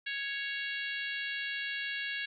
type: harmonic tone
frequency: 554.4 Hz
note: C#5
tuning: in tune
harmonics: 3 / 4 / 5 / 6 / 7 / 8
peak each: -37 / -41 / -40 / -44 / -45 / -51 dBFS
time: 0.06-2.26 s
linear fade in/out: 10 ms
effects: none